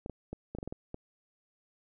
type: clicks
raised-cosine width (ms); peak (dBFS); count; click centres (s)
2; -25; 9; 0.061 / 0.097 / 0.33 / 0.55 / 0.586 / 0.629 / 0.676 / 0.725 / 0.944
effects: none